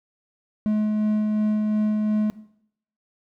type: tone with tremolo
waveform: triangle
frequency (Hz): 213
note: G#3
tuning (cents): +44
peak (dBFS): -16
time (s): 0.66-2.3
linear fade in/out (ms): 0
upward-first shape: sine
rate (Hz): 2.8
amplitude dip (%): 25
effects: noise-tail reverb RT60 0.7 s tail -18 dB re dry